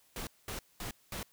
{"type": "noise bursts", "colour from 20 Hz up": "pink", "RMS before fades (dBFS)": -40, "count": 4, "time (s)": [0.16, 1.23], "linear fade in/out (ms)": 2, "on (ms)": 110, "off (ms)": 210, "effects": ["white hiss -67 dBFS RMS until 1.32 s"]}